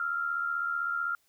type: tone pair together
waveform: sine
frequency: 1319 / 1394.8 Hz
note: E6 / F6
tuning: +1 / -3 cents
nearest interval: minor second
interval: 96 cents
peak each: -36 / -29 dBFS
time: 0-1.15 s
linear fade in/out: 2 ms
effects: white hiss -70 dBFS RMS until 1.28 s